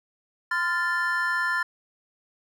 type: chord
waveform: triangle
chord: F major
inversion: second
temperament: equal with one note detuned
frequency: 1026.2 / 1396.9 / 1760 Hz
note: C6 / F6 / A6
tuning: -34 / 0 / 0 cents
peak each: -28 / -26 / -24 dBFS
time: 0.51-1.63 s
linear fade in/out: 5 ms
effects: none